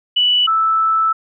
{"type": "tone pair in turn", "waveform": "sine", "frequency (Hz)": [2960, 1315.6], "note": ["F#7", "E6"], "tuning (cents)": [0, -4], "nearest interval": "octave + major second", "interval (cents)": 1404, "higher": "first", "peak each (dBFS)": [-11, -12], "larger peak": "first", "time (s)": [[0.16, 0.47], [0.47, 1.13]], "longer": "second", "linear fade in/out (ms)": 10, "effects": []}